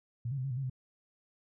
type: tone with pitch steps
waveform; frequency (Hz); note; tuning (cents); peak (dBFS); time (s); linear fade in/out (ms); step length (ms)
sine; 118.7 / 139.3 / 128.4 / 137.3 / 122.3 / 136.5 / 128.6; A#2 / C#3 / C3 / C#3 / B2 / C#3 / C3; +32 / +9 / -32 / -16 / -16 / -26 / -30; -32; 0.25-0.698; 5; 64
effects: none